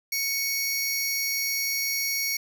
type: tone pair together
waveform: 25% pulse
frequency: 2217 / 5687 Hz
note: C#7 / F8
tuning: 0 / +31 cents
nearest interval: octave + major third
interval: 1631 cents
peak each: -24 dBFS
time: 0.12-2.37 s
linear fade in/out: 5 ms
effects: none